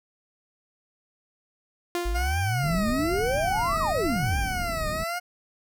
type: tone with exponential decay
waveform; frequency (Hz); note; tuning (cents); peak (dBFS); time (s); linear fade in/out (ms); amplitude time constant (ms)
sawtooth; 349.2; F4; 0; -20; 1.95-2.64; 0; 150
type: exponential two-way sweep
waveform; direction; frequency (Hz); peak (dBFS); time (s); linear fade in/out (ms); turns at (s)
sine; up then down; 46.15 to 1318.5 to 46.15; -24; 2.05-4.45; 10; 3.79
type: tone with vibrato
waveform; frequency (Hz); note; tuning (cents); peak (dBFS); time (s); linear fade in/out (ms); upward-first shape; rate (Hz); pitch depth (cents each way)
20% pulse; 698.5; F5; 0; -23; 2.14-5.2; 20; triangle; 1; 240
type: low-pass noise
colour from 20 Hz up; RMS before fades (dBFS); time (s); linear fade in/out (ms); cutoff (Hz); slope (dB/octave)
pink; -33; 2.63-5.04; 2; 220; 12
effects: none